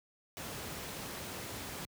pink noise, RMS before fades -42 dBFS, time 0.37-1.85 s, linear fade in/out 0 ms, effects high-pass 80 Hz 12 dB/octave

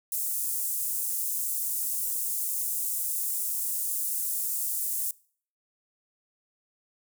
pink high-pass noise, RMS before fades -30 dBFS, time 0.12-5.11 s, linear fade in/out 2 ms, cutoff 8600 Hz, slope 24 dB/octave, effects noise-tail reverb RT60 0.5 s tail -23 dB re dry

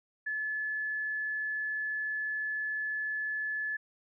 sine tone, 1723 Hz, A6, 37 cents flat, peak -31 dBFS, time 0.26-3.77 s, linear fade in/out 10 ms, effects none

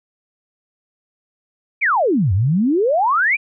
sine exponential two-way sweep, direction down then up, 2480 to 87.31 to 2480 Hz, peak -13 dBFS, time 1.81-3.37 s, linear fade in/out 20 ms, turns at 2.33 s, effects none

